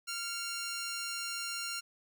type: tone pair together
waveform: 10% pulse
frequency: 1387.1 / 2205 Hz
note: F6 / C#7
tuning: -12 / -10 cents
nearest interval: minor sixth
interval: 802 cents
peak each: -28 / -39 dBFS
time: 0.07-1.81 s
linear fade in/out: 20 ms
effects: none